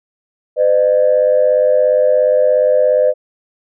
sine tone pair together, 509 / 606.1 Hz, C5 / D#5, -48 / -46 cents, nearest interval minor third, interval 302 cents, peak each -11 dBFS, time 0.56-3.14 s, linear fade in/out 50 ms, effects tanh soft clip ceiling -2 dBFS

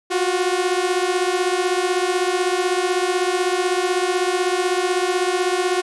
sawtooth beating tone pair, 355.2 / 371.2 Hz, F4 / F#4, +29 / +6 cents, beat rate 16 Hz, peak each -17 dBFS, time 0.1-5.82 s, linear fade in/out 20 ms, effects resampled to 24000 Hz

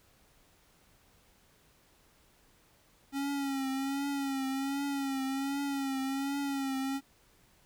square tone with vibrato, 273.9 Hz, C#4, 21 cents flat, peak -32 dBFS, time 3.12-7.01 s, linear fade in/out 50 ms, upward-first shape triangle, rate 1.3 Hz, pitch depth 57 cents each way, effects pink hiss -65 dBFS RMS until 7.65 s

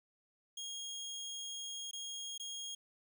25% pulse tone with dropouts, 3268 Hz, G#7, 29 cents flat, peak -38 dBFS, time 0.57-2.75 s, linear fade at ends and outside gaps 5 ms, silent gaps 1.912-1.931 / 2.379-2.397 s, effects none

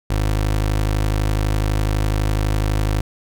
25% pulse tone, 52 Hz, G#1, 3 cents sharp, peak -13 dBFS, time 0.1-3.01 s, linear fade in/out 5 ms, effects none

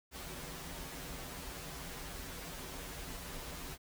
pink noise with comb filter, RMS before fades -45 dBFS, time 0.11-3.78 s, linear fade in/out 50 ms, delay 9.4 ms, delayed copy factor -1, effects none

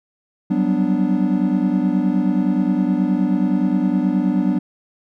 triangle chord, G major seventh, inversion third, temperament equal with one note detuned, 185 / 194.53 / 246.9 / 293.7 Hz, F#3 / G3 / B3 / D4, 0 / -13 / 0 / 0 cents, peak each -19 dBFS, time 0.5-4.59 s, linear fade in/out 10 ms, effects none

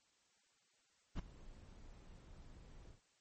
brown noise with ADSR envelope, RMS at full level -37 dBFS, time 1.15-3.01 s, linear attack 42 ms, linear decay 5 ms, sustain -20 dB, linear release 110 ms, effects white hiss -75 dBFS RMS until 3.2 s + MP3 32 kbps

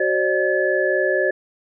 sine tone cluster, 374.8 / 535 / 599 / 1718 Hz, F#4 / C5 / D5 / A6, +22 / +38 / +34 / -42 cents, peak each -22 dBFS, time 0-1.31 s, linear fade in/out 5 ms, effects none

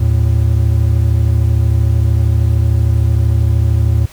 triangle tone pair together, 78.3 / 111.39 Hz, D#2 / A2, +11 / +22 cents, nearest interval tritone, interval 611 cents, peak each -10 dBFS, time 0-4.06 s, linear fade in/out 10 ms, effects pink hiss -40 dBFS RMS until 4.12 s

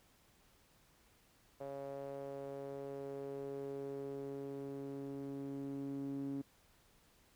sawtooth tone with band-pass filter sweep, 138.59 Hz, C#3, in tune, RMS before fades -44 dBFS, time 1.6-6.42 s, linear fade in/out 10 ms, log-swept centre 570 to 280 Hz, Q 3.9, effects pink hiss -69 dBFS RMS until 7.35 s

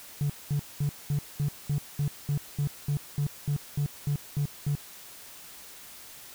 triangle tone bursts, 144.3 Hz, D3, 30 cents flat, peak -21 dBFS, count 16, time 0.21-4.752 s, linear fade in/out 0 ms, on 87 ms, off 210 ms, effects tanh soft clip ceiling -20 dBFS + white hiss -47 dBFS RMS until 6.34 s

